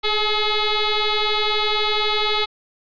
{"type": "tone with frequency modulation", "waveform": "sine", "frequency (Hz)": 1706, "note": "G#6", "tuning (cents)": 46, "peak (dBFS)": -17, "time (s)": [0.03, 2.46], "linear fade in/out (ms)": 20, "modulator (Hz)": 425, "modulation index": 5.8, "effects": ["resampled to 11025 Hz"]}